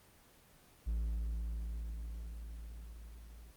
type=tone with level ramp; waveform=triangle; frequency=56 Hz; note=A1; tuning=31 cents sharp; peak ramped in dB=-30 to -48 dBFS; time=0.86-3.52 s; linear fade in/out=20 ms; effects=pink hiss -63 dBFS RMS until 3.56 s + Opus 24 kbps